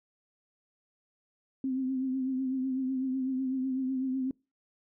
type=tone with vibrato; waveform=sine; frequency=261.6 Hz; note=C4; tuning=in tune; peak=-28 dBFS; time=1.64-4.31 s; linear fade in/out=2 ms; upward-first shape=triangle; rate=8 Hz; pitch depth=49 cents each way; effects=noise-tail reverb RT60 0.3 s tail -26 dB re dry